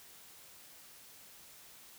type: silence
effects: white hiss -56 dBFS RMS until 1.98 s